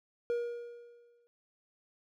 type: tone with exponential decay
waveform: triangle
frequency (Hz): 475.5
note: A#4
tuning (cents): +34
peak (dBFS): -26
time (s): 0.3-1.27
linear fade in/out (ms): 0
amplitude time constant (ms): 210
effects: none